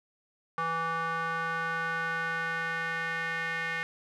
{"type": "tone with band-pass filter sweep", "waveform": "square", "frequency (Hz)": 164.81, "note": "E3", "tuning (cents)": 0, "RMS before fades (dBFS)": -32, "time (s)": [0.58, 3.83], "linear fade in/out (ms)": 0, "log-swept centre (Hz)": [1200, 1900], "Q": 4, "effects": []}